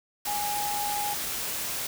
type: tone in noise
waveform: sine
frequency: 826 Hz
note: G#5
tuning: 10 cents flat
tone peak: -29 dBFS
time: 0.27-1.14 s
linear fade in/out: 5 ms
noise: white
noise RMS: -32 dBFS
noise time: 0.25-1.87 s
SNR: 0 dB
effects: none